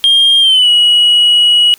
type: tone with pitch glide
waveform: sine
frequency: 3216 to 2915 Hz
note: G7 to F#7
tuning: +44 to -26 cents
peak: -3 dBFS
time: 0.04-1.74 s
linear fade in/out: 0 ms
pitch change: -170 cents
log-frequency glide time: 0.4-0.69 s
effects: tanh soft clip ceiling -3 dBFS + white hiss -43 dBFS RMS until 1.78 s